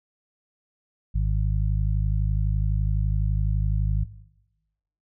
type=harmonic tone; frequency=51.91 Hz; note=G#1; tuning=in tune; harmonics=1 / 2 / 3; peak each=-21 / -27 / -31 dBFS; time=1.14-4.05 s; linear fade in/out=20 ms; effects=noise-tail reverb RT60 1.0 s tail -18 dB re dry